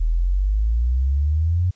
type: exponential sweep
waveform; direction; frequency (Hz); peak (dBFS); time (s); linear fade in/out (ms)
sine; up; 39.03 to 92.5; -16; 0-1.71; 10
effects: white hiss -60 dBFS RMS until 1.75 s + resampled to 16000 Hz